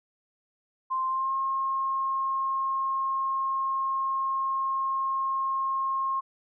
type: tone with pitch glide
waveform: sine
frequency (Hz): 1046.5 to 1072.8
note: C6 to C6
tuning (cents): 0 to +43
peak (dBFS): -25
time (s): 0.9-6.21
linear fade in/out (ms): 20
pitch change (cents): +43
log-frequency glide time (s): 1.09-1.33
effects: none